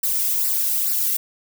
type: noise with flanger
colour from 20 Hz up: violet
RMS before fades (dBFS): -21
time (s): 0.03-1.17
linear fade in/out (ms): 5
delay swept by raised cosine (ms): 0.3 to 1.7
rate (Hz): 2.3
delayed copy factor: -0.8
effects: none